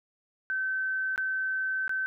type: tone with dropouts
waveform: sine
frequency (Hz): 1537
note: G6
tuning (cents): -35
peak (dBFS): -27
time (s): 0.5-2.06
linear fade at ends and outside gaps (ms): 0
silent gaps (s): 1.16-1.178 / 1.879-1.894
effects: none